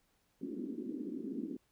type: band-pass noise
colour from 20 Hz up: white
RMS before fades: -41 dBFS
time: 0.41-1.57 s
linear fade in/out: 5 ms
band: 210 to 350 Hz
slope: 48 dB/octave
effects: pink hiss -75 dBFS RMS until 1.71 s